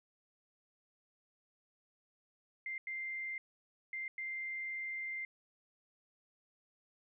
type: tone bursts at uneven times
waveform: sine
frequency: 2093 Hz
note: C7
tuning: in tune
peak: -38 dBFS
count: 4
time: 2.66-2.78 / 2.87-3.38 / 3.93-4.08 / 4.18-5.25 s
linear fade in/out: 2 ms
effects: none